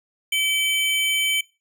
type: tone pair together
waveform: square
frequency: 2301 / 3074 Hz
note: D7 / G7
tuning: -36 / -35 cents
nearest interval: perfect fourth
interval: 501 cents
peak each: -23 dBFS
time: 0.32-1.41 s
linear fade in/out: 5 ms
effects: noise-tail reverb RT60 0.3 s tail -22 dB re dry